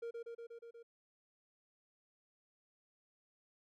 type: tone with echo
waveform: triangle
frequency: 466.2 Hz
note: A#4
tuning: in tune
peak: -38 dBFS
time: 0.02-0.11 s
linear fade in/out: 10 ms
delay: 120 ms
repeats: 6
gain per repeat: -2 dB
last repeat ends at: 0.83 s
effects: MP3 96 kbps